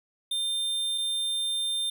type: tone pair in turn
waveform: square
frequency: 3600 / 3600 Hz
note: A7 / A7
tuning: +39 / +39 cents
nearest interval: unison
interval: 0 cents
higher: neither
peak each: -27 dBFS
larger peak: neither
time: 0.31-0.98 / 0.98-1.9 s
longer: second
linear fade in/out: 5 ms
effects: none